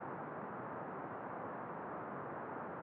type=band-pass noise; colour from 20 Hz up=white; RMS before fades=-45 dBFS; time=0-2.82 s; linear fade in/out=20 ms; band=120 to 1300 Hz; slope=24 dB/octave; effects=low-pass 2000 Hz 12 dB/octave